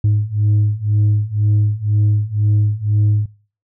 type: beating tone pair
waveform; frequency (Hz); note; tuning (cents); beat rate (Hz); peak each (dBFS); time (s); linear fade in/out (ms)
sine; 103.83 / 105.83; G#2 / G#2; 0 / +33; 2; -15 / -13; 0.04-3.26; 5
effects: noise-tail reverb RT60 0.4 s tail -22 dB re dry + tanh soft clip ceiling -9 dBFS